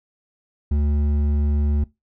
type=tone with hard clipping; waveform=sine; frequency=73.2 Hz; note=D2; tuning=5 cents flat; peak=-19 dBFS; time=0.71-1.84 s; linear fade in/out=5 ms; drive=8 dB; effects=noise-tail reverb RT60 0.2 s tail -20 dB re dry